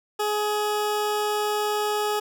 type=tone; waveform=20% pulse; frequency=419.9 Hz; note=G#4; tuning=19 cents sharp; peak=-18 dBFS; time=0.19-2.2 s; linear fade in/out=10 ms; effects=none